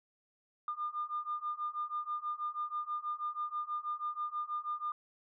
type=beating tone pair; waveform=sine; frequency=1205 / 1211.2 Hz; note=D6 / D#6; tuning=+44 / -47 cents; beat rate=6.2 Hz; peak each=-38 / -37 dBFS; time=0.68-4.92 s; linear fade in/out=2 ms; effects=tanh soft clip ceiling -27 dBFS